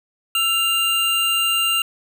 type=tone pair together; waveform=square; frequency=1336.2 / 2794 Hz; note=E6 / F7; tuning=+23 / 0 cents; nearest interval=octave + minor second; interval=1277 cents; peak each=-26 / -18 dBFS; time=0.35-1.82 s; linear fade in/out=2 ms; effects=none